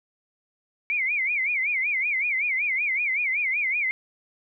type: tone with vibrato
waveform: sine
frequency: 2240 Hz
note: C#7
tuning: 18 cents sharp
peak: -22 dBFS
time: 0.9-3.91 s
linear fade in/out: 0 ms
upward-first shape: sine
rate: 5.3 Hz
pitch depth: 170 cents each way
effects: none